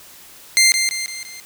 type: tone with echo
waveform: 15% pulse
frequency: 2093 Hz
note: C7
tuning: in tune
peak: -4 dBFS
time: 0.57-0.72 s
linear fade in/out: 0 ms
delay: 170 ms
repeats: 4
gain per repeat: -6 dB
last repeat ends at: 1.4 s
effects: white hiss -43 dBFS RMS until 1.45 s